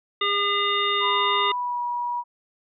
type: harmonic tone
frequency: 405.2 Hz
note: G#4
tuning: 43 cents flat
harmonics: 1 / 3 / 5 / 7 / 9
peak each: -29 / -24 / -28 / -29 / -26 dBFS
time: 0.21-1.52 s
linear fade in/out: 5 ms
type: tone with pitch glide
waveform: sine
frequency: 999 to 965.5 Hz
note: B5 to B5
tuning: +20 to -39 cents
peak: -24 dBFS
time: 1-2.24 s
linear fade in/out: 50 ms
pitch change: -59 cents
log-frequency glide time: 1.36-1.82 s
effects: none